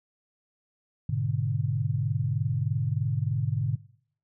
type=chord; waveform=sine; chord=G# diminished; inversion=none; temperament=equal; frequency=103.83 / 123.47 / 146.83 Hz; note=G#2 / B2 / D3; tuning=0 / 0 / 0 cents; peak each=-30 / -29 / -29 dBFS; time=1.09-3.76 s; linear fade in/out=5 ms; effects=noise-tail reverb RT60 0.6 s tail -20 dB re dry